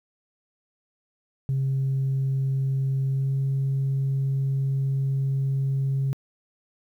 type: tone with pitch glide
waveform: sine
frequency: 134.6 to 135.85 Hz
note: C3 to C#3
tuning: +49 to -35 cents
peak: -20 dBFS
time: 1.49-6.13 s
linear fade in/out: 0 ms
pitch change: +16 cents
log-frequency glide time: 3.08-3.35 s
effects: tanh soft clip ceiling -19 dBFS + 10-bit